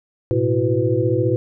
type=tone cluster; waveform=sine; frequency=109.7 / 124.3 / 332.1 / 370.8 / 498.8 Hz; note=A2 / B2 / E4 / F#4 / B4; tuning=-5 / +12 / +13 / +4 / +17 cents; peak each=-22 dBFS; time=0.31-1.36 s; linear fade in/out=0 ms; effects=none